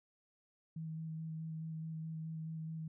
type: tone with vibrato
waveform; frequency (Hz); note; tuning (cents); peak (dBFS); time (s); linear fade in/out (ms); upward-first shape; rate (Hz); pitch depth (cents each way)
sine; 160; D#3; +49; -40; 0.76-2.88; 5; square; 4.7; 11
effects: none